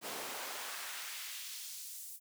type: noise with high-pass filter sweep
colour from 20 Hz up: pink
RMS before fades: -44 dBFS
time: 0.01-2.2 s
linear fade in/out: 50 ms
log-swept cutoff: 300 to 9900 Hz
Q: 0.86
effects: none